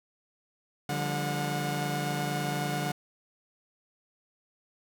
sawtooth tone cluster, 146.7 / 175.5 / 199.3 / 726 Hz, D3 / F3 / G3 / F#5, -2 / +9 / +29 / -33 cents, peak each -28 / -34 / -34 / -30 dBFS, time 0.89-2.92 s, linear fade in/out 5 ms, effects none

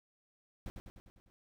brown noise with echo, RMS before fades -42 dBFS, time 0.66-0.7 s, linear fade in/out 0 ms, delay 100 ms, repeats 6, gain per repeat -4 dB, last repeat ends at 1.3 s, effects none

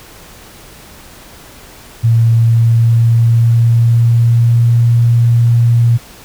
sine tone with pitch glide, 114.9 to 117.79 Hz, A#2 to A#2, -25 to +18 cents, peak -6 dBFS, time 2.03-5.98 s, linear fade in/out 20 ms, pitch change +43 cents, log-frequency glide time 2.34-4.79 s, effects pink hiss -37 dBFS RMS until 6.24 s

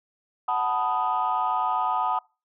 sine chord, B dominant seventh, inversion second, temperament equal, 740 / 880 / 987.8 / 1244.5 Hz, F#5 / A5 / B5 / D#6, 0 / 0 / 0 / 0 cents, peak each -27 dBFS, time 0.48-2.19 s, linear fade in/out 5 ms, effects noise-tail reverb RT60 0.3 s tail -25 dB re dry + tanh soft clip ceiling -15 dBFS

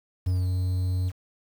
triangle tone with ADSR envelope, 91.4 Hz, F#2, 21 cents flat, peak -19 dBFS, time 0.26-1.12 s, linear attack 11 ms, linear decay 200 ms, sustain -2 dB, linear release 42 ms, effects 8-bit

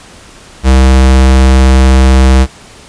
square tone, 65.41 Hz, C2, in tune, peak -3 dBFS, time 0.63-2.47 s, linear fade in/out 50 ms, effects pink hiss -35 dBFS RMS until 2.88 s + resampled to 22050 Hz

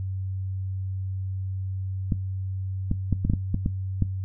clicks, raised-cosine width 5 ms, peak -10 dBFS, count 9, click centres 2.122 / 2.914 / 3.127 / 3.25 / 3.299 / 3.336 / 3.544 / 3.661 / 4.023 s, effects noise-tail reverb RT60 0.2 s tail -18 dB re dry + added 95 Hz sine -27 dBFS peak until 4.24 s

